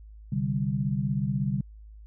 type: chord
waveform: sine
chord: C suspended second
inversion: none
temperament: just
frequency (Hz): 130.81 / 147.16 / 196.22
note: C3 / D3 / G3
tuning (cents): 0 / +4 / +2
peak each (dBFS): -29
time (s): 0.32-1.61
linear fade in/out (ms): 5
effects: added 53 Hz sine -44 dBFS peak until 2.06 s